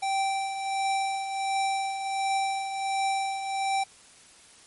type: tone with tremolo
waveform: square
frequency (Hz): 780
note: G5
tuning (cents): -9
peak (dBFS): -24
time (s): 0.02-3.84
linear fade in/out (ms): 10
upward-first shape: triangle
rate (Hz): 1.4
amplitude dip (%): 60
effects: white hiss -53 dBFS RMS until 4.66 s + MP3 48 kbps